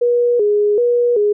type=tone with vibrato; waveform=sine; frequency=447.2 Hz; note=A4; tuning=28 cents sharp; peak=-11 dBFS; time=0.01-1.33 s; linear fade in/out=10 ms; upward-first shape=square; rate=1.3 Hz; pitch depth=130 cents each way; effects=none

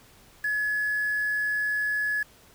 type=tone with quantisation; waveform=sine; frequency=1700 Hz; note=G#6; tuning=40 cents sharp; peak=-24 dBFS; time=0.44-2.23 s; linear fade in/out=5 ms; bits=7; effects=pink hiss -55 dBFS RMS until 2.54 s

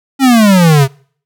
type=exponential sweep; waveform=square; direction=down; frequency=277.3 to 131 Hz; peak=-5 dBFS; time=0.19-0.88 s; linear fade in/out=50 ms; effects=noise-tail reverb RT60 0.5 s tail -25 dB re dry

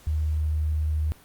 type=tone; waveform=sine; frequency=77 Hz; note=D#2; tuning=17 cents flat; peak=-22 dBFS; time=0.07-1.12 s; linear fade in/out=0 ms; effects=pink hiss -53 dBFS RMS until 1.24 s + Opus 48 kbps

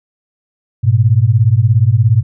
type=beating tone pair; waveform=sine; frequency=103.83 / 120.83 Hz; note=G#2 / B2; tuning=0 / -37 cents; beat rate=17 Hz; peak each=-10 dBFS; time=0.83-2.23 s; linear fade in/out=20 ms; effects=none

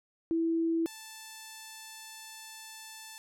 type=tone pair in turn; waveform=sine / 5% pulse; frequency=329.6 / 879.9 Hz; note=E4 / A5; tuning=0 / 0 cents; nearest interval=octave + perfect fourth; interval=1700 cents; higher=second; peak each=-26 / -33 dBFS; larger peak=first; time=0.31-0.86 / 0.86-3.18 s; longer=second; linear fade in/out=0 ms; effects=none

